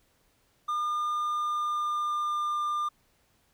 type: tone with pitch glide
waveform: triangle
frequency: 1208 to 1199 Hz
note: D6 to D6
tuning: +48 to +36 cents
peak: -25 dBFS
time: 0.68-2.89 s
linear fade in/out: 10 ms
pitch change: -12 cents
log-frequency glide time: 1.18-2.52 s
effects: pink hiss -68 dBFS RMS until 3.53 s